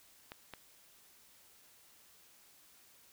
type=clicks; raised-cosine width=0.3 ms; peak=-29 dBFS; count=2; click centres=0.319 / 0.537 s; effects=white hiss -63 dBFS RMS until 3.12 s